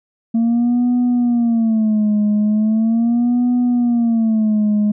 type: tone with vibrato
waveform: sine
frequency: 226.6 Hz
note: A#3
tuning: 49 cents flat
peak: -10 dBFS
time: 0.34-4.92 s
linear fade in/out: 10 ms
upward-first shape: sine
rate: 0.39 Hz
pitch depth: 140 cents each way
effects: tanh soft clip ceiling -11 dBFS